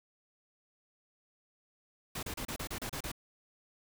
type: noise bursts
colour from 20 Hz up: pink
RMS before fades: -39 dBFS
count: 9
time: 2.15-3.117 s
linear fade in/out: 5 ms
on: 79 ms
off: 32 ms
effects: none